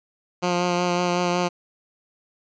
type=tone with vibrato; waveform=10% pulse; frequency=177 Hz; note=F3; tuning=23 cents sharp; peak=-12 dBFS; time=0.42-1.49 s; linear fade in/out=20 ms; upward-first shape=sine; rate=5.4 Hz; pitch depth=17 cents each way; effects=resampled to 16000 Hz